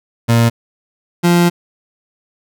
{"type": "tone pair in turn", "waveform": "30% pulse", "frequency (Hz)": [116.54, 173.54], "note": ["A#2", "F3"], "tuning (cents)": [0, -11], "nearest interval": "perfect fifth", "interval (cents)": 689, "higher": "second", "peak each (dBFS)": -6, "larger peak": "neither", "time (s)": [[0.28, 0.5], [1.23, 1.5]], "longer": "second", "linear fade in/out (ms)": 20, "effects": []}